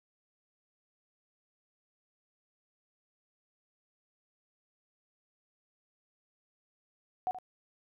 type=tone with echo; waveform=sine; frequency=740 Hz; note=F#5; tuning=in tune; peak=-28 dBFS; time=7.27-7.31 s; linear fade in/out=0 ms; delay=76 ms; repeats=1; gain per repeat=-12 dB; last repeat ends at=7.386 s; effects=none